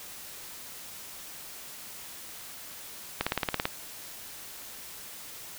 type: click train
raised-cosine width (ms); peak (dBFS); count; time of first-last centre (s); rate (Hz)
0.3; -10; 9; 3.21-3.654; 18
effects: white hiss -44 dBFS RMS until 5.58 s